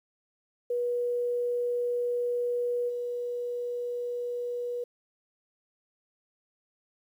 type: tone with level steps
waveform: sine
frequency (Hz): 484.8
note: B4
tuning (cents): -32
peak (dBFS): -26 / -30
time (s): 0.7-4.84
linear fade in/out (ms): 5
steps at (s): 2.88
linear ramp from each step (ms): 20
effects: 10-bit